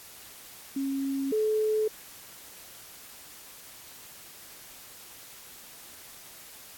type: tone pair in turn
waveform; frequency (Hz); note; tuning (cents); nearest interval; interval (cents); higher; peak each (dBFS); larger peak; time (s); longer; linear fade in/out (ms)
sine; 272.7 / 431.5; C#4 / A4; -28 / -34; minor sixth; 794; second; -27 / -23; second; 0.76-1.32 / 1.32-1.88; neither; 5
effects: white hiss -48 dBFS RMS until 6.77 s + AAC 64 kbps